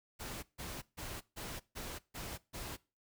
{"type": "noise bursts", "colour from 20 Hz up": "pink", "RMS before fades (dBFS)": -44, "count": 7, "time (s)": [0.19, 2.77], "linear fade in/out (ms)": 20, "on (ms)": 240, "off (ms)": 150, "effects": ["noise-tail reverb RT60 0.3 s tail -21 dB re dry"]}